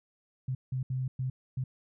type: tone bursts at uneven times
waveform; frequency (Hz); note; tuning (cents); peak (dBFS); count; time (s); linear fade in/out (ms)
sine; 129.5; C3; -17; -29; 5; 0.48-0.55 / 0.72-0.83 / 0.9-1.08 / 1.19-1.3 / 1.57-1.64; 5
effects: none